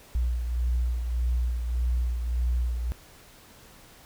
sine beating tone pair, 60.2 / 61.9 Hz, B1 / B1, -44 / +5 cents, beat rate 1.7 Hz, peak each -23 / -32 dBFS, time 0.15-2.92 s, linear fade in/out 0 ms, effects tanh soft clip ceiling -19 dBFS + pink hiss -52 dBFS RMS until 4.05 s

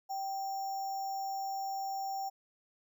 sine tone with sample-and-hold, 779 Hz, G5, 11 cents flat, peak -34 dBFS, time 0.09-2.3 s, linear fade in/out 20 ms, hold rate 6300 Hz, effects none

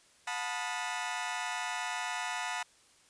20% pulse chord, B dominant seventh, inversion second, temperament equal with one note detuned, 723.1 / 880 / 987.8 / 1244.5 Hz, F#5 / A5 / B5 / D#6, -40 / 0 / 0 / 0 cents, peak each -34 / -34 / -34 / -38 dBFS, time 0.27-2.63 s, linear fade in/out 5 ms, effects white hiss -63 dBFS RMS until 3.09 s + resampled to 22050 Hz

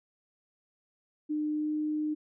sine tone with pitch glide, 302.5 to 304.4 Hz, D#4 to D#4, -49 to -38 cents, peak -28 dBFS, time 1.29-2.15 s, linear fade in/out 20 ms, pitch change +11 cents, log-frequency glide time 1.52-1.72 s, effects none

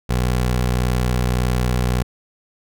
20% pulse tone, 61.74 Hz, B1, in tune, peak -12 dBFS, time 0.09-2.03 s, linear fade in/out 10 ms, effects none

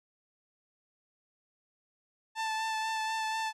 sawtooth tone with vibrato, 882 Hz, A5, 4 cents sharp, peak -27 dBFS, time 2.35-3.53 s, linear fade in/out 50 ms, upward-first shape sine, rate 4.1 Hz, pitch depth 16 cents each way, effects low-pass 7000 Hz 12 dB/octave

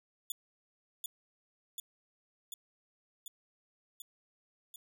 10% pulse tone with echo, 3464 Hz, A7, 28 cents flat, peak -27 dBFS, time 0.3-0.32 s, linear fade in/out 2 ms, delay 740 ms, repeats 6, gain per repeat -2 dB, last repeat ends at 4.76 s, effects none

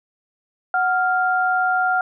sine tone pair together, 740 / 1396.9 Hz, F#5 / F6, 0 / 0 cents, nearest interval major seventh, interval 1100 cents, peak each -19 dBFS, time 0.74-2.01 s, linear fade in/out 2 ms, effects none

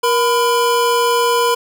square tone pair together, 473.4 / 1003 Hz, A#4 / B5, +27 / +26 cents, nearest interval octave + minor second, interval 1299 cents, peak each -16 dBFS, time 0.03-1.55 s, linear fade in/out 10 ms, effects none

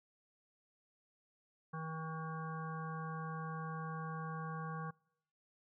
harmonic tone, 160 Hz, D#3, 49 cents sharp, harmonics 1 / 3 / 5 / 7 / 9 / 10, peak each -42 / -52 / -51 / -46 / -54 / -54 dBFS, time 1.73-4.91 s, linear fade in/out 10 ms, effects noise-tail reverb RT60 0.8 s tail -26 dB re dry

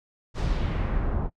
brown noise with low-pass filter sweep, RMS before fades -26 dBFS, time 0.34-1.3 s, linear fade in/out 50 ms, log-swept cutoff 6600 to 840 Hz, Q 1.2, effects noise-tail reverb RT60 0.1 s tail -21 dB re dry

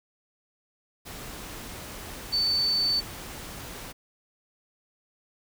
sine tone in noise, 4523 Hz, C#8, 34 cents sharp, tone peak -22 dBFS, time 2.32-3.01 s, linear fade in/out 20 ms, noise pink, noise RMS -40 dBFS, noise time 1.05-3.93 s, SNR +15 dB, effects none

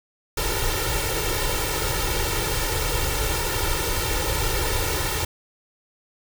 pink noise with comb filter, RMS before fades -24 dBFS, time 0.37-5.25 s, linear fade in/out 5 ms, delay 2.2 ms, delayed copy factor +1, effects none

